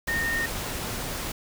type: tone in noise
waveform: sine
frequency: 1839 Hz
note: A#6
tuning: 24 cents flat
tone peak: -25 dBFS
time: 0.08-0.46 s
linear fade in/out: 5 ms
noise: pink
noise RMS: -32 dBFS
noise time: 0.07-1.32 s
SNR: +4 dB
effects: none